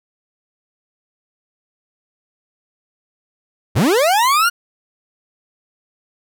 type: linear sweep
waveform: 40% pulse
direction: up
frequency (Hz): 71 to 1456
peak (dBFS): -11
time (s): 3.75-4.5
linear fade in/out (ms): 20
effects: none